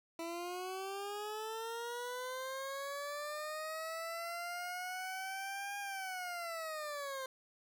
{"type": "linear two-way sweep", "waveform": "20% pulse", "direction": "up then down", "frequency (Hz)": [329.6, 810, 520], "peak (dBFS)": -35, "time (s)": [0.19, 7.26], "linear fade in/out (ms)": 2, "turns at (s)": 5.79, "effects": []}